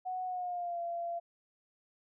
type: tone with pitch glide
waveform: sine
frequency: 739 to 685.5 Hz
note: F#5 to F5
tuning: -2 to -32 cents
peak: -34 dBFS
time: 0.05-1.2 s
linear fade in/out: 20 ms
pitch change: -130 cents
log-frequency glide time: 0.25-0.8 s
effects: none